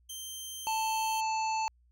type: tone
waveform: 15% pulse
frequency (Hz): 3136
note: G7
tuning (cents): 0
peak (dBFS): -32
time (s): 0.09-1.21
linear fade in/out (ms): 10
type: harmonic tone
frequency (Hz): 880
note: A5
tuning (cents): 0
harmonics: 1 / 3 / 5 / 7 / 8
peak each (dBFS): -29 / -39 / -43 / -46 / -47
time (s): 0.67-1.68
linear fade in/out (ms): 0
effects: added 60 Hz sine -62 dBFS peak until 1.91 s